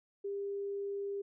sine tone, 400 Hz, G4, 35 cents sharp, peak -35 dBFS, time 0.24-1.22 s, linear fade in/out 10 ms, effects none

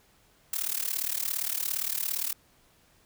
blue noise with amplitude modulation, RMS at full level -27 dBFS, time 0.53-2.33 s, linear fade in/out 5 ms, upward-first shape sine, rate 37.4 Hz, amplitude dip 90%, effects pink hiss -63 dBFS RMS until 3.05 s

